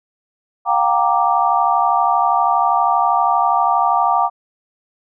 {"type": "chord", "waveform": "sine", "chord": "G minor seventh", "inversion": "third", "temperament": "equal with one note detuned", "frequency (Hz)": [711.5, 784, 932.3, 1174.7], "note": ["F5", "G5", "Bb5", "D6"], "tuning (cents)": [32, 0, 0, 0], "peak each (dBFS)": -18, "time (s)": [0.65, 4.3], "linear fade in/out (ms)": 50, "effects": []}